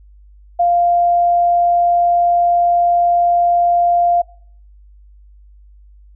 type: tone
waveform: sine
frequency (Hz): 697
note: F5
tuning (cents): -4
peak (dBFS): -10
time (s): 0.59-4.22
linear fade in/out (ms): 10
effects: noise-tail reverb RT60 0.6 s tail -24 dB re dry + added 50 Hz sine -41 dBFS peak until 6.15 s